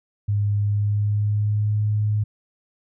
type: tone with pitch glide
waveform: sine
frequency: 102.7 to 105.65 Hz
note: G#2 to G#2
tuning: -19 to +30 cents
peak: -18 dBFS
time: 0.28-2.24 s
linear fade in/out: 10 ms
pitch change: +49 cents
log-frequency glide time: 0.6-1.81 s
effects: none